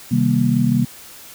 sine chord, C minor seventh, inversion none, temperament just, 130.81 / 156.98 / 196.22 / 235.5 Hz, C3 / Eb3 / G3 / Bb3, 0 / +16 / +2 / +18 cents, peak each -19 / -22 / -20 / -17 dBFS, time 0.11-0.85 s, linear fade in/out 10 ms, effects white hiss -40 dBFS RMS until 1.34 s

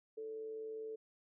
sine tone with amplitude modulation, 440 Hz, A4, in tune, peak -40 dBFS, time 0.17-0.96 s, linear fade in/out 10 ms, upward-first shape sine, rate 125 Hz, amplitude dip 35%, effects none

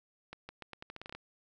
accelerating click train, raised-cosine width 0.3 ms, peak -28 dBFS, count 12, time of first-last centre 0.33-1.15 s, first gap 160 ms, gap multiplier 0.83, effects none

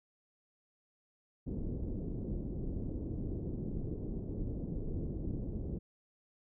pink low-pass noise, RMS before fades -38 dBFS, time 1.46-5.79 s, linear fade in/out 20 ms, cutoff 390 Hz, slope 24 dB/octave, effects none

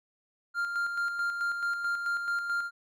triangle tone with tremolo, 1396.9 Hz, F6, in tune, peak -25 dBFS, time 0.54-2.71 s, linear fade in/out 50 ms, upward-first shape square, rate 4.6 Hz, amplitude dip 45%, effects none

